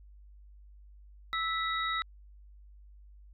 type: tone cluster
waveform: sine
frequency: 1311 / 1974 / 3805 Hz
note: E6 / B6 / A#7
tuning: -10 / -1 / +35 cents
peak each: -32 / -35 / -36 dBFS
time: 1.33-2.02 s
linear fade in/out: 0 ms
effects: added 50 Hz sine -51 dBFS peak until 3.33 s